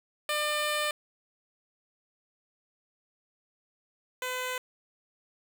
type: tone pair in turn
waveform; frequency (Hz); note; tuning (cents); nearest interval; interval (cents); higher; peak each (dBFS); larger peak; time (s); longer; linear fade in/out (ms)
10% pulse; 599 / 506.1; D5 / B4; +34 / +42; minor third; 292; first; -19 / -23; first; 0.29-0.91 / 4.22-4.58; first; 2
effects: none